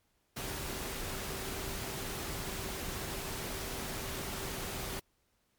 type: tone in noise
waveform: sine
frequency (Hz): 386.9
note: G4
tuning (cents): -23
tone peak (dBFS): -48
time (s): 0.36-5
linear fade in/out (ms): 10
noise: pink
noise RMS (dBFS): -39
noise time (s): 0.36-5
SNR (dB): -12
effects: pink hiss -75 dBFS RMS until 5.58 s + MP3 96 kbps